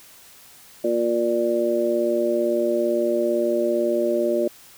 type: harmonic tone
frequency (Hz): 117.8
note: A#2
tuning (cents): +19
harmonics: 2 / 3 / 4 / 5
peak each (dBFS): -28 / -22 / -29 / -22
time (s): 0.84-4.48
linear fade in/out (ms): 5
effects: white hiss -48 dBFS RMS until 4.77 s